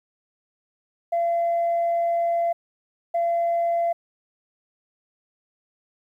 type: tone bursts at uneven times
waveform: sine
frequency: 682 Hz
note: F5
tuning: 41 cents flat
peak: -18 dBFS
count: 2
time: 1.12-2.53 / 3.14-3.93 s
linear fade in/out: 10 ms
effects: tanh soft clip ceiling -17 dBFS + 10-bit